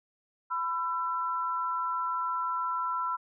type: tone pair together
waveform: sine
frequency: 1000 / 1343 Hz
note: B5 / E6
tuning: +21 / +32 cents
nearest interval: perfect fourth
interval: 511 cents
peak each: -31 / -31 dBFS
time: 0.5-3.17 s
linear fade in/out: 20 ms
effects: none